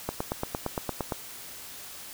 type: click train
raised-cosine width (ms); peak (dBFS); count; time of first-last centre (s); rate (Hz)
1; -14; 10; 0.09-1.122; 8.72
effects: white hiss -43 dBFS RMS until 2.13 s